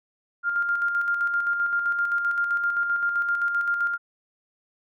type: tone with tremolo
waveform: sine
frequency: 1401 Hz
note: F6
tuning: 5 cents sharp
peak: -20 dBFS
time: 0.43-3.98 s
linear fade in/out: 50 ms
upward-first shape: square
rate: 7.7 Hz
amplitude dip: 40%
effects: none